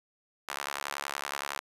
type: tone with high-pass filter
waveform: sawtooth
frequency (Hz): 70.7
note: C#2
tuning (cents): +35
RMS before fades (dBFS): -37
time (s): 0.48-1.6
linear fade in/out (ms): 10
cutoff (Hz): 1100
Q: 1.2
effects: resampled to 32000 Hz + 9-bit